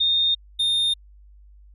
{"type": "tone pair in turn", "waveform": ["sine", "triangle"], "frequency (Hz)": [3665, 3650], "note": ["A#7", "A#7"], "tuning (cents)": [-30, -37], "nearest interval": "unison", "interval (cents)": 7, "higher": "first", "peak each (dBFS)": -17, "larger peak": "neither", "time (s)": [[0, 0.35], [0.59, 0.94]], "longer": "neither", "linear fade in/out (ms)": 10, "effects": ["added 50 Hz sine -46 dBFS peak until 1.74 s", "resampled to 32000 Hz"]}